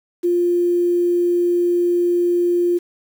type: tone with quantisation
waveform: sine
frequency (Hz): 350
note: F4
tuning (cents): +4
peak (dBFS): -14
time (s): 0.23-2.79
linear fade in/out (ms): 20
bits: 7
effects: none